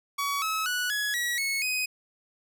sawtooth tone with pitch steps, 1130 / 1290.6 / 1473.9 / 1683.3 / 1922.5 / 2196 / 2508 Hz, C#6 / E6 / F#6 / G#6 / B6 / C#7 / D#7, +33 / -37 / -7 / +23 / -47 / -17 / +13 cents, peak -23 dBFS, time 0.18-1.86 s, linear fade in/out 10 ms, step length 240 ms, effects none

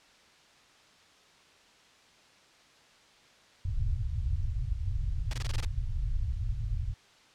pink low-pass noise, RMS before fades -31 dBFS, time 3.65-6.94 s, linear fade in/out 5 ms, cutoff 120 Hz, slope 48 dB/octave
white noise bursts, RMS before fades -35 dBFS, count 8, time 5.31-5.65 s, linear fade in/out 2 ms, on 25 ms, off 20 ms
effects white hiss -59 dBFS RMS until 7.34 s + low-pass 5000 Hz 12 dB/octave

